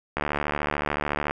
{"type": "click train", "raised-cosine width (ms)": 0.5, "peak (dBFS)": -10, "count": 85, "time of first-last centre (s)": [0.17, 1.31], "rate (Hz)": 73.7, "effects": []}